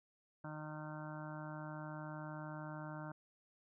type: harmonic tone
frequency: 153.3 Hz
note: D#3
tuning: 25 cents flat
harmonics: 1 / 2 / 4 / 5 / 6 / 7 / 8 / 9 / 10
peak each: -47 / -51 / -52 / -58 / -54 / -58 / -60 / -55 / -57 dBFS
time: 0.44-3.12 s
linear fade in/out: 5 ms
effects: none